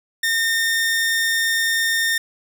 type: tone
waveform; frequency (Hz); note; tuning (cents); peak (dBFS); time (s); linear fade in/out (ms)
sawtooth; 1823; A#6; -39; -14; 0.23-2.18; 5
effects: none